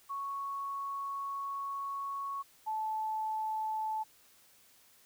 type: tone pair in turn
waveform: sine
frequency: 1108.7 / 871.5 Hz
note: C#6 / A5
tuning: 0 / -17 cents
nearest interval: major third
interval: 417 cents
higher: first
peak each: -35 / -32 dBFS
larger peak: second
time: 0.09-2.43 / 2.66-4.04 s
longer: first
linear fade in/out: 20 ms
effects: white hiss -63 dBFS RMS until 5.05 s